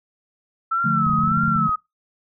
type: tone with vibrato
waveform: sine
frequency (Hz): 1318.5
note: E6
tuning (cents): 0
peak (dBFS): -18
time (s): 0.71-1.76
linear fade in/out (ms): 10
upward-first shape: sine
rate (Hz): 1.7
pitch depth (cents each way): 83
type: chord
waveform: sine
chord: D minor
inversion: none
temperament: just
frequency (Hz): 146.83 / 176.2 / 220.2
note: D3 / F3 / A3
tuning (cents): 0 / +16 / +2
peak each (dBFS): -24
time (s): 0.84-1.68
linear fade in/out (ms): 10
type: clicks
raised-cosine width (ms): 5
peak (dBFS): -20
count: 12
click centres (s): 1.066 / 1.098 / 1.134 / 1.19 / 1.237 / 1.28 / 1.315 / 1.374 / 1.436 / 1.481 / 1.56 / 1.693
effects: noise-tail reverb RT60 0.2 s tail -22 dB re dry